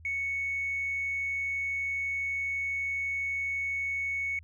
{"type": "tone with tanh clipping", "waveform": "triangle", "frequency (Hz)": 2217, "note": "C#7", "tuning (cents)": 0, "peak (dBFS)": -29, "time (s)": [0.05, 4.39], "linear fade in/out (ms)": 2, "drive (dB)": 4, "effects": ["added 81 Hz sine -49 dBFS peak until 4.43 s"]}